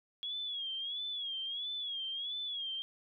sine tone with vibrato, 3322 Hz, G#7, in tune, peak -36 dBFS, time 0.23-2.82 s, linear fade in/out 0 ms, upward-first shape sine, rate 1.5 Hz, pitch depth 100 cents each way, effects none

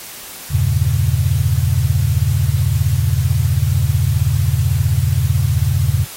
sine chord, E diminished seventh, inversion none, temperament equal, 82.41 / 98 / 116.54 / 138.59 Hz, E2 / G2 / Bb2 / Db3, 0 / 0 / 0 / 0 cents, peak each -18 dBFS, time 0.5-6.05 s, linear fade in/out 20 ms, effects white hiss -33 dBFS RMS until 6.16 s + AAC 48 kbps

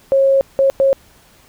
sine tone bursts at uneven times, 543 Hz, C#5, 36 cents flat, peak -9 dBFS, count 3, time 0.12-0.41 / 0.59-0.7 / 0.8-0.93 s, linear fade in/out 0 ms, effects pink hiss -49 dBFS RMS until 1.48 s

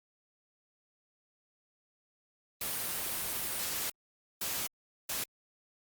white noise bursts at uneven times, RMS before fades -35 dBFS, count 3, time 2.61-3.9 / 4.41-4.67 / 5.09-5.24 s, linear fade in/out 5 ms, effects Opus 32 kbps

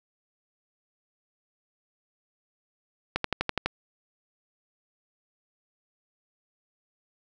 click train, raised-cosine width 0.3 ms, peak -9 dBFS, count 7, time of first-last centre 3.16-3.66 s, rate 12 Hz, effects none

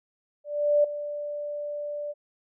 sine tone with ADSR envelope, 587.3 Hz, D5, in tune, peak -16 dBFS, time 0.44-2.14 s, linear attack 400 ms, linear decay 6 ms, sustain -14 dB, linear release 34 ms, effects none

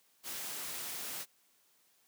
white noise, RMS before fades -41 dBFS, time 0.23-1.26 s, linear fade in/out 50 ms, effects white hiss -70 dBFS RMS until 2.07 s + high-pass 150 Hz 12 dB/octave

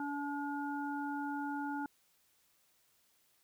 harmonic tone, 286.5 Hz, D4, 43 cents flat, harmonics 1 / 3 / 5, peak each -38 / -40 / -44 dBFS, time 0-1.86 s, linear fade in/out 2 ms, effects white hiss -72 dBFS RMS until 3.43 s

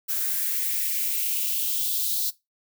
violet noise with high-pass filter sweep, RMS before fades -26 dBFS, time 0.08-2.31 s, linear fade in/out 20 ms, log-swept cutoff 1400 to 4200 Hz, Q 3.3, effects noise-tail reverb RT60 0.2 s tail -19 dB re dry

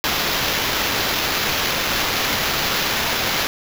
blue noise with sample-and-hold, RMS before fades -21 dBFS, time 0.04-3.47 s, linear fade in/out 0 ms, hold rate 8820 Hz, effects none

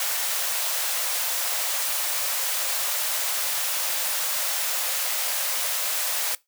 white high-pass noise, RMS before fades -26 dBFS, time 0-6.35 s, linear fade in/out 2 ms, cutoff 490 Hz, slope 96 dB/octave, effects noise-tail reverb RT60 0.2 s tail -21 dB re dry

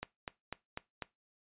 click train, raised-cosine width 0.3 ms, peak -21 dBFS, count 5, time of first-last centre 0.03-1.023 s, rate 4.03 Hz, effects noise-tail reverb RT60 0.2 s tail -20 dB re dry + resampled to 8000 Hz

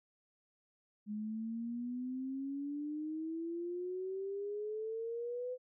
sine exponential sweep, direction up, 207.7 to 508 Hz, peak -37 dBFS, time 1.06-5.58 s, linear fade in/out 50 ms, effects none

